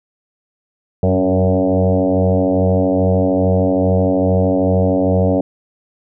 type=tone with frequency modulation; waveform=sine; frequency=185 Hz; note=F#3; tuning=in tune; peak=-11 dBFS; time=1.03-5.41 s; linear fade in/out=2 ms; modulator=93.1 Hz; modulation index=5.1; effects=none